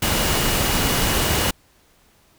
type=tone in noise; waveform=sine; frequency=2892 Hz; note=F#7; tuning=40 cents flat; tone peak=-31 dBFS; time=0.02-1.51 s; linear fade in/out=5 ms; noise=pink; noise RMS=-20 dBFS; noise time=0.02-1.51 s; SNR=-14 dB; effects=pink hiss -57 dBFS RMS until 2.38 s